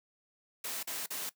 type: noise bursts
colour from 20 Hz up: white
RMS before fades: -38 dBFS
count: 3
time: 0.64-1.294 s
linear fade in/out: 5 ms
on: 190 ms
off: 42 ms
effects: noise-tail reverb RT60 0.1 s tail -17 dB re dry + high-pass 200 Hz 12 dB/octave